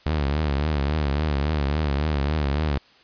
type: tone with vibrato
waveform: sawtooth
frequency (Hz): 73.42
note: D2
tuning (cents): 0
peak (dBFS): -17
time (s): 0.06-2.78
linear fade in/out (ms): 0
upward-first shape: triangle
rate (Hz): 3.6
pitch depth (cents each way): 140
effects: white hiss -54 dBFS RMS until 3.03 s + resampled to 11025 Hz